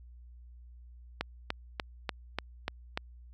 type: click train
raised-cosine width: 0.3 ms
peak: -15 dBFS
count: 7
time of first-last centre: 1.21-2.975 s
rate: 3.4 Hz
effects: added 60 Hz sine -49 dBFS peak until 3.33 s